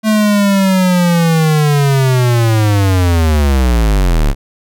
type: linear sweep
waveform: square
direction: down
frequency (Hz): 219 to 32.7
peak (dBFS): -9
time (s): 0.03-4.35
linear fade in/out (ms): 50
effects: none